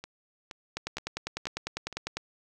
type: two click trains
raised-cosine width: 0.2 ms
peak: -15 / -23 dBFS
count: 15 / 5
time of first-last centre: 0.77-2.17 / 0.04-1.927 s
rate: 10 / 2.12 Hz
effects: none